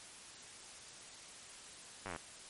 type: slowing click train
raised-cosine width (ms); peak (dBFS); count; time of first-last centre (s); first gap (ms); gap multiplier
0.5; -27; 10; 2.06-2.162; 10; 1.03
effects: white hiss -53 dBFS RMS until 2.49 s + MP3 48 kbps